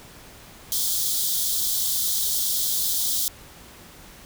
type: high-pass noise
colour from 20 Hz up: white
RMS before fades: -24 dBFS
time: 0.72-3.28 s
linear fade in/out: 0 ms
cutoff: 3200 Hz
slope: 96 dB/octave
effects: pink hiss -46 dBFS RMS until 4.25 s